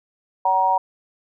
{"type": "harmonic tone", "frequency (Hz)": 188.8, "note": "F#3", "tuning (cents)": 35, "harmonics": [3, 4, 5], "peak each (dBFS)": [-28, -20, -17], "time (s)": [0.45, 0.78], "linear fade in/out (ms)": 5, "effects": []}